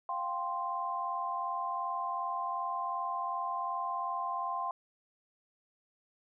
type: chord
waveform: sine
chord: F suspended second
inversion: none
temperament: equal with one note detuned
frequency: 701.3 / 784 / 1046.5 Hz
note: F5 / G5 / C6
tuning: +7 / 0 / 0 cents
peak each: -39 / -39 / -34 dBFS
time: 0.09-4.71 s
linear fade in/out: 2 ms
effects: none